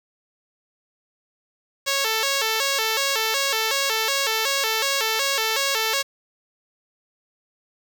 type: tone with vibrato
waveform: 5% pulse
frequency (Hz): 493.9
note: B4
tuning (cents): 0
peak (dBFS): -9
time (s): 1.86-6.03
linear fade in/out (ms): 20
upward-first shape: square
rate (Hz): 2.7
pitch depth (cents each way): 190
effects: 8-bit